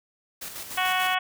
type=noise with tremolo; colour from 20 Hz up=white; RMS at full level=-36 dBFS; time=0.41-1.15 s; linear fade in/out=10 ms; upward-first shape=square; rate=6.8 Hz; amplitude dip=45%
type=harmonic tone; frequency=370 Hz; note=F#4; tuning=in tune; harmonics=2 / 3 / 4 / 5 / 6 / 7 / 8 / 9; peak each=-27 / -29 / -30 / -31 / -32 / -32 / -33 / -34 dBFS; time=0.77-1.19 s; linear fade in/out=10 ms
effects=none